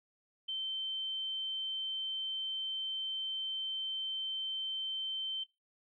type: tone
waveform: sine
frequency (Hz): 3100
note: G7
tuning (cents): -20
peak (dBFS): -34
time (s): 0.48-5.44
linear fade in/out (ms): 10
effects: noise-tail reverb RT60 0.2 s tail -17 dB re dry